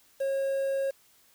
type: tone with quantisation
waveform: triangle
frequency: 544 Hz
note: C#5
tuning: 33 cents flat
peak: -24 dBFS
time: 0.2-0.91 s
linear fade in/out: 10 ms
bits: 8
effects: white hiss -62 dBFS RMS until 1.34 s